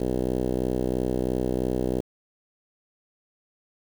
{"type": "tone with low-pass filter", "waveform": "5% pulse", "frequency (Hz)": 63, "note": "B1", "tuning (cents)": 35, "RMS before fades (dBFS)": -26, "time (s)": [0, 2.01], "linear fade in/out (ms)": 5, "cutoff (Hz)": 420, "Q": 1.7, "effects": ["7-bit"]}